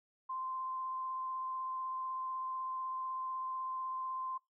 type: tone with vibrato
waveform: sine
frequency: 1041 Hz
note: C6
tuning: 9 cents flat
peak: -37 dBFS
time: 0.29-4.38 s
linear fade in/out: 10 ms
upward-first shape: triangle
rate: 16 Hz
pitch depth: 13 cents each way
effects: noise-tail reverb RT60 0.2 s tail -21 dB re dry